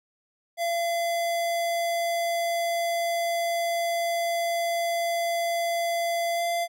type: tone with pitch glide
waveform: square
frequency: 681 to 685.7 Hz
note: F5 to F5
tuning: -44 to -32 cents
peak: -25 dBFS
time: 0.57-6.68 s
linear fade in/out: 50 ms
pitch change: +12 cents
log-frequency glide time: 6.33-6.41 s
effects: none